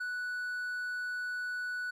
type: tone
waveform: triangle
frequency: 1480 Hz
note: F#6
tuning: in tune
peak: -32 dBFS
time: 0-1.91 s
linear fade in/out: 10 ms
effects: none